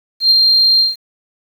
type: tone with ADSR envelope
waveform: sine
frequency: 4186 Hz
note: C8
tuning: in tune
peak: -4 dBFS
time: 0.2-0.96 s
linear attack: 110 ms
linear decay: 15 ms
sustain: -3 dB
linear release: 160 ms
effects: tanh soft clip ceiling -2 dBFS + 7-bit